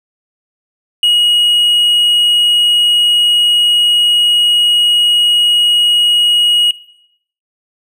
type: tone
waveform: triangle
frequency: 2895 Hz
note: F#7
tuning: 38 cents flat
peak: -6 dBFS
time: 1.03-6.71 s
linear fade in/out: 2 ms
effects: noise-tail reverb RT60 0.7 s tail -17 dB re dry